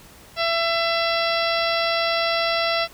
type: harmonic tone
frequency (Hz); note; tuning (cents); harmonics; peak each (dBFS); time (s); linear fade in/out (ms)
670; E5; +28; 1 / 2 / 3 / 4 / 5 / 6 / 7 / 8; -23 / -26 / -28 / -29 / -30 / -31 / -31 / -32; 0.36-2.88; 50
effects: pink hiss -47 dBFS RMS until 2.93 s